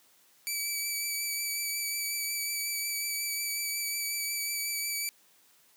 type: tone with vibrato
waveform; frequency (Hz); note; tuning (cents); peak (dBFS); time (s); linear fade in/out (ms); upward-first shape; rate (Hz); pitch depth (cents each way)
10% pulse; 2302; D7; -35; -22; 0.47-5.09; 0; triangle; 5.5; 21
effects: white hiss -63 dBFS RMS until 5.76 s + high-pass 150 Hz 12 dB/octave

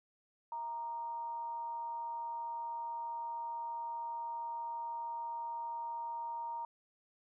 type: tone with amplitude modulation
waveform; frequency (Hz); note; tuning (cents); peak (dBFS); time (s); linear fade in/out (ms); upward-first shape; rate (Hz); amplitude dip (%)
sine; 932.3; A#5; 0; -36; 0.52-6.65; 2; sine; 274; 35
effects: none

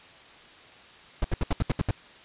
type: noise bursts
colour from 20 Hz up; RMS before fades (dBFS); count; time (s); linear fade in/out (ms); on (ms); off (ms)
brown; -23; 8; 1.22-1.909; 2; 24; 71
effects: white hiss -50 dBFS RMS until 2.24 s + resampled to 8000 Hz

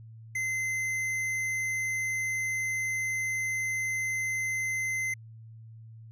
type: tone with tanh clipping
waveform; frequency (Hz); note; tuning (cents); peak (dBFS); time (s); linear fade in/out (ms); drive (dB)
triangle; 2064; C7; -24; -30; 0.35-5.14; 5; 16
effects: added 112 Hz sine -45 dBFS peak until 6.11 s

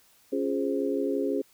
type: chord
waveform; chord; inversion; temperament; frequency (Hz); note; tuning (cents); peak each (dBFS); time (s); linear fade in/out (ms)
sine; Db major seventh; none; equal; 277.2 / 349.2 / 415.3 / 523.3; Db4 / F4 / Ab4 / C5; 0 / 0 / 0 / 0; -29 / -33 / -29 / -33; 0.32-1.42; 10
effects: white hiss -61 dBFS RMS until 1.53 s

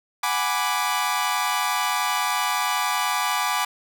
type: chord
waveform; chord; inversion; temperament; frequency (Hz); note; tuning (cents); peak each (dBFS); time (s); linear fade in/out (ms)
sawtooth; G# half-diminished seventh; third; equal; 740 / 830.6 / 987.8 / 1174.7; F#5 / G#5 / B5 / D6; 0 / 0 / 0 / 0; -26 / -24 / -23 / -22; 0.23-3.65; 5
effects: none

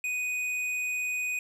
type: tone with hard clipping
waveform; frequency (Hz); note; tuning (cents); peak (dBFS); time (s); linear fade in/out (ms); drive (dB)
sine; 2489; D#7; 0; -30; 0.04-1.39; 2; 8
effects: none

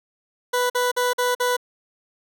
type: tone bursts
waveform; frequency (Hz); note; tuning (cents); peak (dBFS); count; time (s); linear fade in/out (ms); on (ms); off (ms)
20% pulse; 493.9; B4; 0; -14; 5; 0.53-1.568; 10; 170; 47
effects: none

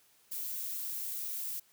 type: noise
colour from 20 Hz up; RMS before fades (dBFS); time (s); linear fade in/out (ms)
violet; -38; 0.31-1.6; 10
effects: white hiss -66 dBFS RMS until 1.72 s + high-pass 80 Hz 12 dB/octave

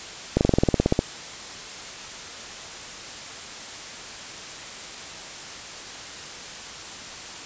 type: slowing click train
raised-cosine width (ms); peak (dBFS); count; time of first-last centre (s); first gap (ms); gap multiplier
2; -4; 13; 0.37-0.991; 39; 1.05
effects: white hiss -37 dBFS RMS until 7.45 s + resampled to 16000 Hz

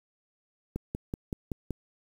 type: click train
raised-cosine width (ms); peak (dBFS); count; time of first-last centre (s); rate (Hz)
3; -19; 6; 0.76-1.707; 5.28
effects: 8-bit

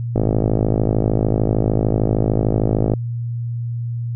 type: click train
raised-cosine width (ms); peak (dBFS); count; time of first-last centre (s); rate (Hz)
2; -4; 149; 0.16-2.937; 53.3
effects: added 118 Hz sine -21 dBFS peak until 4.15 s

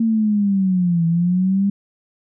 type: linear two-way sweep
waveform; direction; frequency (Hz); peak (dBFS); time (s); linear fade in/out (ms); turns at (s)
sine; down then up; 229.1 to 164.8 to 201.5; -14; 0-1.7; 5; 1.06
effects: none

